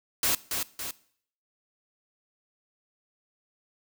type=noise with echo; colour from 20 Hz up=white; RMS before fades=-25 dBFS; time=0.23-0.35 s; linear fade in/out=2 ms; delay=280 ms; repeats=2; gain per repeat=-5 dB; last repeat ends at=0.91 s; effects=noise-tail reverb RT60 0.6 s tail -20 dB re dry